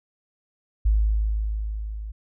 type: tone with level ramp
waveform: sine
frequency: 53.1 Hz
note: G#1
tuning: 39 cents sharp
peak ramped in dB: -15 to -31 dBFS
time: 0.85-2.12 s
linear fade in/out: 10 ms
effects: none